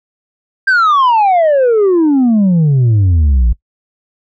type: exponential sweep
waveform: sine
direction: down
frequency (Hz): 1604 to 54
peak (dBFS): -4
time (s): 0.67-3.53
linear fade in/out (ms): 10
effects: noise-tail reverb RT60 0.1 s tail -22 dB re dry + tanh soft clip ceiling -6 dBFS